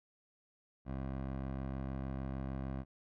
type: tone with low-pass filter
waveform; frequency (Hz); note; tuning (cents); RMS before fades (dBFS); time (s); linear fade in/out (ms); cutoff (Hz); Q
15% pulse; 66.6; C2; +31; -40; 0.85-2.85; 50; 1400; 0.57
effects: none

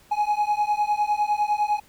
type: beating tone pair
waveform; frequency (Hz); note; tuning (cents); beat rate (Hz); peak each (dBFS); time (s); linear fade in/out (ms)
triangle; 830.6 / 840.5; G#5 / G#5; 0 / +20; 9.9; -22 / -21; 0.11-1.8; 10
effects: pink hiss -55 dBFS RMS until 1.88 s

